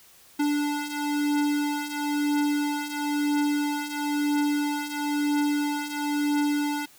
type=beating tone pair; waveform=square; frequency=291.9 / 292.9 Hz; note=D4 / D4; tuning=-10 / -5 cents; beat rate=1 Hz; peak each=-30 / -26 dBFS; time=0.39-6.86 s; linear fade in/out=10 ms; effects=white hiss -54 dBFS RMS until 6.98 s